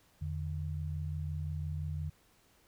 sine tone pair together, 84.18 / 150 Hz, E2 / D3, +37 / +37 cents, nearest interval minor seventh, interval 1000 cents, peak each -36 / -38 dBFS, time 0.21-2.1 s, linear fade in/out 10 ms, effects pink hiss -67 dBFS RMS until 2.67 s

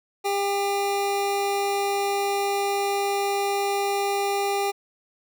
square tone pair together, 400.2 / 800 Hz, G4 / G5, +36 / +35 cents, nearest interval octave, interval 1199 cents, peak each -26 dBFS, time 0.24-4.72 s, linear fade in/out 20 ms, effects none

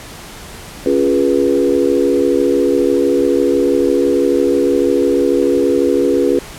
sine chord, C# dominant seventh, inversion none, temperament equal with one note detuned, 277.2 / 349.2 / 415.3 / 489.3 Hz, C#4 / E#4 / G#4 / B4, 0 / 0 / 0 / -16 cents, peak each -16 dBFS, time 0.86-6.39 s, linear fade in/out 2 ms, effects pink hiss -33 dBFS RMS until 6.58 s + low-pass 12000 Hz 12 dB/octave

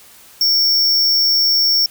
square tone, 5470 Hz, F8, 37 cents flat, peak -12 dBFS, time 0.41-1.86 s, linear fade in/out 2 ms, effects white hiss -44 dBFS RMS until 1.9 s

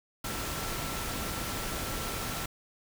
sine tone in noise, 1344 Hz, E6, 33 cents sharp, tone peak -44 dBFS, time 0.24-2.46 s, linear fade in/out 5 ms, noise pink, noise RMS -35 dBFS, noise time 0.24-2.46 s, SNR -12 dB, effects none

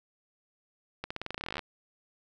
accelerating click train, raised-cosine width 0.3 ms, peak -19 dBFS, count 19, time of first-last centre 1.04-1.592 s, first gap 65 ms, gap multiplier 0.9, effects none

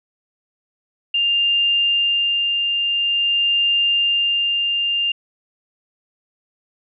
sine tone with tremolo, 2800 Hz, F7, 4 cents sharp, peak -14 dBFS, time 1.14-5.12 s, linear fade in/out 5 ms, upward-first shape sine, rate 0.48 Hz, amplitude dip 30%, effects none

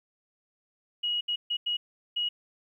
sine tone bursts at uneven times, 2900 Hz, F#7, 35 cents flat, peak -26 dBFS, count 5, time 1.03-1.21 / 1.28-1.36 / 1.5-1.57 / 1.66-1.77 / 2.16-2.29 s, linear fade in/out 10 ms, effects 11-bit

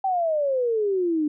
sine exponential sweep, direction down, 784 to 293.5 Hz, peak -20 dBFS, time 0.04-1.28 s, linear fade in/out 5 ms, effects none

